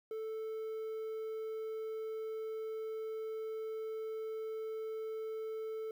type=tone with quantisation; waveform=triangle; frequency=440 Hz; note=A4; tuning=in tune; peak=-36 dBFS; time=0.11-5.91 s; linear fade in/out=2 ms; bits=11; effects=none